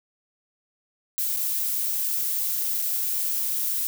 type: noise with dropouts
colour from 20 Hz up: violet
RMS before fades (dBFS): -26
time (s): 1.18-3.87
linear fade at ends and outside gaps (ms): 0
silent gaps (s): 1.364-1.37 / 2.818-2.822
effects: none